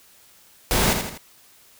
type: noise with echo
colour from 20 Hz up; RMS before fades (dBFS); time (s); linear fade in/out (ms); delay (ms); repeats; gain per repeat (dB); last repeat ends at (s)
pink; -20; 0.71-0.93; 0; 82; 3; -6; 1.176
effects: white hiss -53 dBFS RMS until 1.79 s